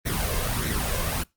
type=noise with flanger; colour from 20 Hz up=pink; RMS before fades=-26 dBFS; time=0.05-1.24 s; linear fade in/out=20 ms; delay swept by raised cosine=0.51 to 1.91 ms; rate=1.6 Hz; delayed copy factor=+0.6; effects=noise-tail reverb RT60 0.2 s tail -22 dB re dry + Opus 32 kbps